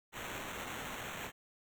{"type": "noise with sample-and-hold", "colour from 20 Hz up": "white", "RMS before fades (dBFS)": -43, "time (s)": [0.12, 1.32], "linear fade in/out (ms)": 50, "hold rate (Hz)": 4900, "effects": []}